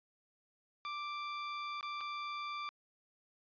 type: tone with dropouts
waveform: sawtooth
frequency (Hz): 1176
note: D6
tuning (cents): +2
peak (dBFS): -35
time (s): 0.85-2.69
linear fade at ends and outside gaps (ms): 0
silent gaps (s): 1.81-1.829 / 2.007-2.011
effects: resampled to 11025 Hz